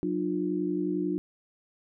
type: tone cluster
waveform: sine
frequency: 183.4 / 301.8 / 352.9 Hz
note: F#3 / D4 / F4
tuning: -15 / +47 / +18 cents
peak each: -33 / -29 / -31 dBFS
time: 0.03-1.18 s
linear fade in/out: 0 ms
effects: none